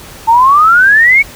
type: exponential sweep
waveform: sine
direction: up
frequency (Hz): 880 to 2267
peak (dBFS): -3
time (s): 0.27-1.23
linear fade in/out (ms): 20
effects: pink hiss -32 dBFS RMS until 1.35 s